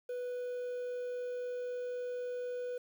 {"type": "tone with quantisation", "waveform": "triangle", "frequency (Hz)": 493.9, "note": "B4", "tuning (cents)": 0, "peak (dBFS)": -34, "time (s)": [0.09, 2.78], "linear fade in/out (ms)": 5, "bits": 10, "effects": []}